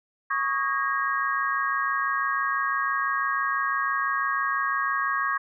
sine tone cluster, 1114 / 1240 / 1637 / 1873 Hz, C#6 / D#6 / G#6 / A#6, +8 / -6 / -25 / +8 cents, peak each -26 / -32 / -28 / -32 dBFS, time 0.3-5.38 s, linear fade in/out 10 ms, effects none

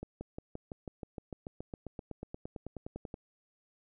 accelerating click train, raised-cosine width 2 ms, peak -27 dBFS, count 25, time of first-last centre 0.03-3.141 s, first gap 180 ms, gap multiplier 0.97, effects none

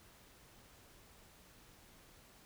silence, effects pink hiss -62 dBFS RMS until 2.45 s

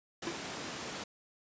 pink high-pass noise, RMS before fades -41 dBFS, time 0.22-1.04 s, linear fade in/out 5 ms, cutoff 180 Hz, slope 12 dB/octave
square tone with exponential decay, 338.1 Hz, E4, 44 cents sharp, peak -31 dBFS, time 0.27-0.39 s, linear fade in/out 1 ms, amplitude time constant 24 ms
effects resampled to 16000 Hz

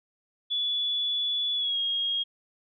sine tone with pitch glide, 3430 to 3266 Hz, A7 to G#7, -45 to -30 cents, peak -25 dBFS, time 0.5-2.24 s, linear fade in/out 20 ms, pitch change -85 cents, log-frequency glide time 1.55-1.78 s, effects none

